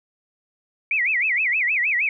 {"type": "tone with vibrato", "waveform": "sine", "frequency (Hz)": 2235, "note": "C#7", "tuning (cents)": 14, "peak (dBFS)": -18, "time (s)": [0.91, 2.09], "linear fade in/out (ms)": 2, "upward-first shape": "sine", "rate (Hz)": 6.4, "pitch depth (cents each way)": 280, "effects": []}